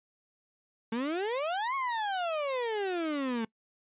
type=exponential two-way sweep; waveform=35% pulse; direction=up then down; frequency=219.1 to 1108.7 to 219.1 Hz; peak=-28 dBFS; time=0.92-3.45 s; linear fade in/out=5 ms; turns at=1.75 s; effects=noise-tail reverb RT60 0.1 s tail -23 dB re dry + resampled to 8000 Hz

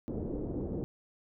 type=low-pass noise; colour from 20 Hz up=white; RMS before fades=-36 dBFS; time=0.08-0.84 s; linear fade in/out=0 ms; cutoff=430 Hz; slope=24 dB/octave; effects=none

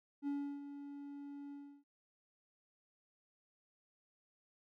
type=tone with ADSR envelope; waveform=triangle; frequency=284 Hz; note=C#4; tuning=42 cents sharp; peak=-33 dBFS; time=0.22-1.84 s; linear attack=53 ms; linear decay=330 ms; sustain=-11 dB; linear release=320 ms; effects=none

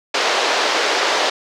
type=band-pass noise; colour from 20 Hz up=pink; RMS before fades=-18 dBFS; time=0.14-1.3 s; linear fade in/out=5 ms; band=420 to 5500 Hz; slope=24 dB/octave; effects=none

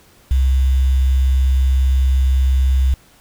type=tone with quantisation; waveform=sine; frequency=65.6 Hz; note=C2; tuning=5 cents sharp; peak=-11 dBFS; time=0.31-2.94 s; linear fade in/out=0 ms; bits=6; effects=pink hiss -50 dBFS RMS until 3.2 s

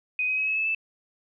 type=tone with pitch steps; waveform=sine; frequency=2500 / 2526 / 2553 / 2579 / 2606 / 2633 Hz; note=D#7 / D#7 / D#7 / E7 / E7 / E7; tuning=+8 / +26 / +44 / -39 / -20 / -3 cents; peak=-23 dBFS; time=0.19-0.748 s; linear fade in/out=2 ms; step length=93 ms; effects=none

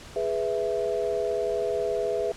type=chord; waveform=sine; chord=E major; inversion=first; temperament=equal; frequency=415.3 / 493.9 / 659.3 Hz; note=G#4 / B4 / E5; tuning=0 / 0 / 0 cents; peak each=-28 / -29 / -29 dBFS; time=0.16-2.32 s; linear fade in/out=2 ms; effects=pink hiss -45 dBFS RMS until 2.36 s + low-pass 8000 Hz 12 dB/octave

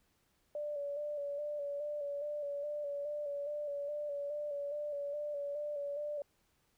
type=tone with vibrato; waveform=sine; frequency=581 Hz; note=D5; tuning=19 cents flat; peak=-36 dBFS; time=0.55-6.22 s; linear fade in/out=2 ms; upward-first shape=square; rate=2.4 Hz; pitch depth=32 cents each way; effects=pink hiss -75 dBFS RMS until 6.77 s

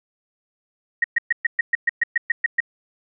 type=tone bursts; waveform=sine; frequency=1879 Hz; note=A#6; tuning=13 cents sharp; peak=-14 dBFS; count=12; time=1.02-2.604 s; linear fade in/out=5 ms; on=22 ms; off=120 ms; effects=none

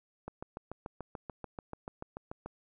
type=click train; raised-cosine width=1 ms; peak=-26 dBFS; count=16; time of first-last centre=0.28-2.46 s; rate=6.88 Hz; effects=none

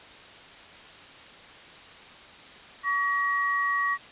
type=tone pair together; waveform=sine; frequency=1135 / 1900 Hz; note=C#6 / A#6; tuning=+41 / +33 cents; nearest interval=major sixth; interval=892 cents; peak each=-26 dBFS; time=2.83-3.98 s; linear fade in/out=50 ms; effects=white hiss -47 dBFS RMS until 4.11 s + resampled to 8000 Hz

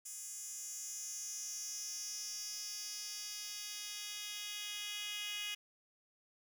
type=tone with high-pass filter sweep; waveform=10% pulse; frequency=415.3 Hz; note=G#4; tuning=in tune; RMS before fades=-44 dBFS; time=0.05-5.55 s; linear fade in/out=10 ms; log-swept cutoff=7900 to 3000 Hz; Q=3.3; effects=12-bit

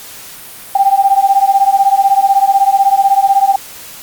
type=beating tone pair; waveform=sine; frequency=780 / 796 Hz; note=G5 / G5; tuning=-9 / +26 cents; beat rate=16 Hz; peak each=-10 dBFS; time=0.75-3.56 s; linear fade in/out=5 ms; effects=white hiss -32 dBFS RMS until 4.02 s + Opus 48 kbps

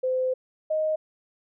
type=tone pair in turn; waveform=sine; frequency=514 / 623.3 Hz; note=C5 / D#5; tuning=-31 / +3 cents; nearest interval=minor third; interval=334 cents; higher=second; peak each=-22 dBFS; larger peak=neither; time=0.03-0.34 / 0.7-0.96 s; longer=first; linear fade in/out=10 ms; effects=none

